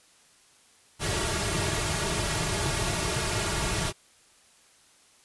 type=noise with comb filter; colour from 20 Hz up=pink; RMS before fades=-28 dBFS; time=0.99-3.93 s; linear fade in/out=50 ms; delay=3.9 ms; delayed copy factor=-0.8; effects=white hiss -59 dBFS RMS until 5.24 s + resampled to 24000 Hz